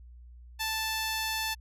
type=tone with low-pass filter; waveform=10% pulse; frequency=880 Hz; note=A5; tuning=in tune; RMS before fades=-32 dBFS; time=0.59-1.55 s; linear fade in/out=20 ms; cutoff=11000 Hz; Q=2; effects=added 60 Hz sine -47 dBFS peak until 1.6 s